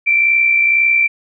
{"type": "tone pair together", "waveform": "sine", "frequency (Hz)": [2287, 2349], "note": ["D7", "D7"], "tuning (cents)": [-47, 0], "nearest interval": "unison", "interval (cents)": 47, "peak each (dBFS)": [-21, -10], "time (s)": [0.06, 1.08], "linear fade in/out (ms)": 20, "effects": []}